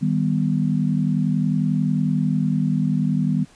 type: chord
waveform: sine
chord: Eb augmented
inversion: none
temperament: equal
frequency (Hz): 155.56 / 196 / 246.9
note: Eb3 / G3 / B3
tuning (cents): 0 / 0 / 0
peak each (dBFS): -21 / -22 / -23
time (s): 0.01-3.45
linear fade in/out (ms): 20
effects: pink hiss -52 dBFS RMS until 3.55 s + resampled to 22050 Hz